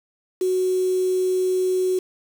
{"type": "tone with quantisation", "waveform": "sine", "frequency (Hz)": 370, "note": "F#4", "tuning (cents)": 0, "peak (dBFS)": -18, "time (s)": [0.41, 1.99], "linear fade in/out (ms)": 5, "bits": 6, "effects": []}